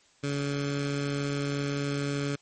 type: tone with notch filter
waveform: 15% pulse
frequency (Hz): 141.9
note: C#3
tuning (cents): +41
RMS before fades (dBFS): -30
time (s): 0.23-2.36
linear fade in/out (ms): 10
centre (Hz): 750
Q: 1.2
effects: white hiss -62 dBFS RMS until 2.41 s + MP3 32 kbps